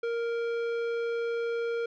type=tone with tanh clipping; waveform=sine; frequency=466.2 Hz; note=A#4; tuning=in tune; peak=-30 dBFS; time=0.03-1.86 s; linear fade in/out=5 ms; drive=13 dB; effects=none